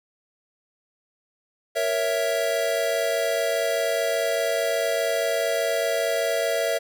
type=chord; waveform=square; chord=A# diminished; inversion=none; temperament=equal; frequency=466.2 / 554.4 / 659.3 Hz; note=A#4 / C#5 / E5; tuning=0 / 0 / 0 cents; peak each=-29 / -28 / -25 dBFS; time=1.75-6.79 s; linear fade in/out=20 ms; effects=none